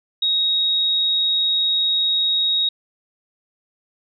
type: tone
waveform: sine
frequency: 3775 Hz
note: A#7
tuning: 21 cents sharp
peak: -16 dBFS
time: 0.22-2.69 s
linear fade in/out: 5 ms
effects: none